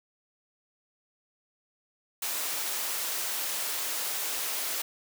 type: high-pass noise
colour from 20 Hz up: white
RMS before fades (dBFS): -32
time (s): 2.22-4.82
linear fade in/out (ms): 5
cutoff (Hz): 400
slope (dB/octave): 12
effects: none